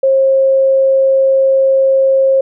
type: tone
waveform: sine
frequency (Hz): 536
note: C5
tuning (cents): +42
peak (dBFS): -7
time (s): 0.03-2.41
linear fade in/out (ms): 5
effects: none